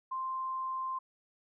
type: tone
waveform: sine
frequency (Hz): 1046.5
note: C6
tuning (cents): 0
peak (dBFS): -33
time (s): 0.11-0.99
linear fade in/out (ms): 10
effects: none